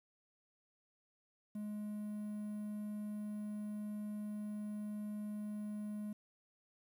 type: tone with quantisation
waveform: triangle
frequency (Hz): 209.7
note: G#3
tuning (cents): +17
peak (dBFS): -38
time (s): 1.55-6.13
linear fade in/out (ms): 5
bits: 11
effects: none